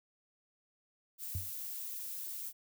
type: noise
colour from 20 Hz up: violet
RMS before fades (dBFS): -42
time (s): 1.18-2.53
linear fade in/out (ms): 50
type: tone with exponential decay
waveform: sine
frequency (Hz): 92.5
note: F#2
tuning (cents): 0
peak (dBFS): -30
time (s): 1.35-1.53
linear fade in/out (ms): 0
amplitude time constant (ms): 37
effects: high-pass 60 Hz 12 dB/octave